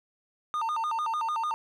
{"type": "tone with vibrato", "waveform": "triangle", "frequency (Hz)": 1051, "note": "C6", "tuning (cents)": 7, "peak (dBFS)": -25, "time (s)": [0.54, 1.54], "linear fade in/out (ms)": 0, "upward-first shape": "square", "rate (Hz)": 6.7, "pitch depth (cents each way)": 260, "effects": []}